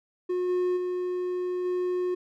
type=tone with level steps; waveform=triangle; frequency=361.3 Hz; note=F#4; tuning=41 cents flat; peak=-23 / -21 / -25 / -23 dBFS; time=0.29-2.15 s; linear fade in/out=10 ms; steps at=0.48 / 0.76 / 1.64 s; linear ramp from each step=20 ms; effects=none